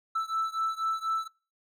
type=beating tone pair; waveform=triangle; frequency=1318.5 / 1322.6 Hz; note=E6 / E6; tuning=0 / +5 cents; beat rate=4.1 Hz; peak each=-28 / -29 dBFS; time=0.15-1.28 s; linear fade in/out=10 ms; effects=noise-tail reverb RT60 0.4 s tail -26 dB re dry + tanh soft clip ceiling -19 dBFS